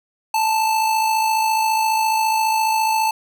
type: tone with amplitude modulation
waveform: square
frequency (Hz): 880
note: A5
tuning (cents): 0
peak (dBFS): -15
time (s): 0.34-3.11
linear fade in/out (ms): 5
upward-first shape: sine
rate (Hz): 54.6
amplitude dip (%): 40
effects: none